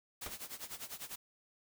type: noise with tremolo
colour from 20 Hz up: white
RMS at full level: -43 dBFS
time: 0.21-1.16 s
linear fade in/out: 10 ms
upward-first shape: sine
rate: 10 Hz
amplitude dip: 85%
type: noise with exponential decay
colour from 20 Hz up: pink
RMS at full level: -39 dBFS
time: 0.26-0.38 s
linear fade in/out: 0 ms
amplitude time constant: 26 ms
effects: none